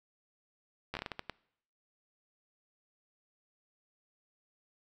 slowing click train, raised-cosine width 0.3 ms, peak -21 dBFS, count 9, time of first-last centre 0.94-1.297 s, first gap 12 ms, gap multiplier 1.36, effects noise-tail reverb RT60 0.7 s tail -23 dB re dry

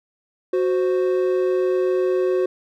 triangle tone pair together, 369.3 / 522 Hz, F#4 / C5, -3 / -4 cents, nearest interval tritone, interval 599 cents, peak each -16 / -22 dBFS, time 0.53-2.46 s, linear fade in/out 5 ms, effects none

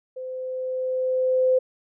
sine tone with level ramp, 514 Hz, C5, 31 cents flat, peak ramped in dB -31 to -15 dBFS, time 0.16-1.59 s, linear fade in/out 10 ms, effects none

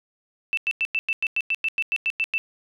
sine tone bursts, 2656 Hz, E7, 12 cents sharp, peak -20 dBFS, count 14, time 0.53-2.38 s, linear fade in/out 0 ms, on 43 ms, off 96 ms, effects none

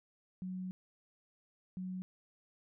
sine tone bursts at uneven times, 184.9 Hz, F#3, 1 cent flat, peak -38 dBFS, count 2, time 0.42-0.71 / 1.77-2.02 s, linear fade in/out 0 ms, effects none

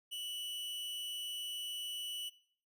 45% pulse tone with amplitude modulation, 2960 Hz, F#7, in tune, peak -37 dBFS, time 0.11-2.3 s, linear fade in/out 20 ms, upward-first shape sine, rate 227 Hz, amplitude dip 40%, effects noise-tail reverb RT60 0.5 s tail -17 dB re dry

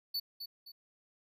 square tone with echo, 4485 Hz, C#8, 19 cents sharp, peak -33 dBFS, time 0.14-0.2 s, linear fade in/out 10 ms, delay 260 ms, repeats 2, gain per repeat -8 dB, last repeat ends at 0.72 s, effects none

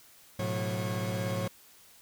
40% pulse tone cluster, 108.3 / 125.4 / 181.3 / 545 Hz, A2 / B2 / F#3 / C#5, -27 / +27 / -35 / -29 cents, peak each -33 / -38 / -35 / -36 dBFS, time 0.39-1.48 s, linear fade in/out 5 ms, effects white hiss -57 dBFS RMS until 2.01 s

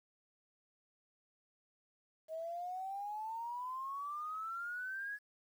sine exponential sweep, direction up, 630 to 1692 Hz, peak -39 dBFS, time 2.28-5.19 s, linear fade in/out 50 ms, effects 11-bit

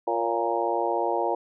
harmonic tone with a mistuned harmonic, 116.7 Hz, A#2, 2 cents sharp, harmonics 3 / 4 / 5 / 6 / 7 / 8, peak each -30 / -30 / -30 / -30 / -30 / -30 dBFS, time 0.07-1.35 s, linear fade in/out 5 ms, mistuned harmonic 5, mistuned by -49 cents, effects none

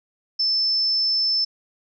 sine tone, 5280 Hz, E8, 2 cents sharp, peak -18 dBFS, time 0.39-1.45 s, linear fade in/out 10 ms, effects none

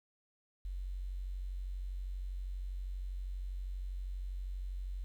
sine tone with quantisation, 46.25 Hz, F#1, in tune, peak -37 dBFS, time 0.65-5.04 s, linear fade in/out 0 ms, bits 11, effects none

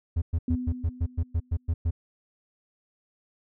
triangle tone bursts, 82.6 Hz, E2, 4 cents sharp, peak -20 dBFS, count 11, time 0.16-1.909 s, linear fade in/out 10 ms, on 59 ms, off 110 ms
sine tone with exponential decay, 250 Hz, B3, 21 cents sharp, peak -25 dBFS, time 0.48-1.68 s, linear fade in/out 2 ms, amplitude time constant 260 ms
effects none

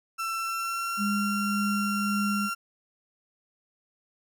35% pulse tone with pitch glide, 1340 to 1374.5 Hz, E6 to F6, +28 to -28 cents, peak -27 dBFS, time 0.18-2.55 s, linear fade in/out 20 ms, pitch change +44 cents, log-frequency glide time 0.35-1.08 s
sine tone with tremolo, 204.3 Hz, G#3, 28 cents flat, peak -25 dBFS, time 0.97-2.5 s, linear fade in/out 50 ms, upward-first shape sine, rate 1.8 Hz, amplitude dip 25%
effects none

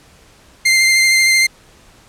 sawtooth tone with vibrato, 2093 Hz, C7, in tune, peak -6 dBFS, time 0.65-1.47 s, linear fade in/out 10 ms, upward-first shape sine, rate 13 Hz, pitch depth 14 cents each way, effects pink hiss -47 dBFS RMS until 2.08 s + low-pass 10000 Hz 12 dB/octave

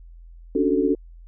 sine chord, D major seventh, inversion third, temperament equal, 277.2 / 293.7 / 370 / 440 Hz, C#4 / D4 / F#4 / A4, 0 / 0 / 0 / 0 cents, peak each -23 dBFS, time 0.55-0.95 s, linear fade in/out 5 ms, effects added 42 Hz sine -41 dBFS peak until 1.27 s

